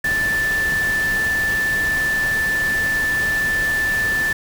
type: tone in noise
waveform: sine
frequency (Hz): 1760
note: A6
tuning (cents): 0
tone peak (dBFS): -17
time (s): 0.04-4.33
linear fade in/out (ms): 5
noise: pink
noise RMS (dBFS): -29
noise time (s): 0.04-4.33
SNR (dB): +9
effects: none